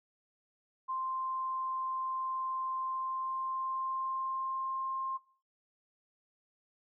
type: tone with pitch glide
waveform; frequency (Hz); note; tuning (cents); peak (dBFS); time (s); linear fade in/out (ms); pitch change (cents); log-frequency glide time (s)
sine; 1046.5 to 1059.9; C6 to C6; 0 to +22; -33; 0.88-5.18; 20; +22; 2.8-4.97
effects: noise-tail reverb RT60 0.4 s tail -17 dB re dry